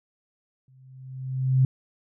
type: tone with exponential growth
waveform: sine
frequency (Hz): 130.81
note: C3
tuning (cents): 0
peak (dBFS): -14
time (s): 0.68-1.65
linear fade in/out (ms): 2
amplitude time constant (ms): 210
effects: none